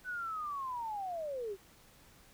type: linear sweep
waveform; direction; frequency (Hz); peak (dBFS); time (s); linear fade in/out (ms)
sine; down; 1512 to 370; -36; 0.04-1.57; 50
effects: pink hiss -61 dBFS RMS until 2.33 s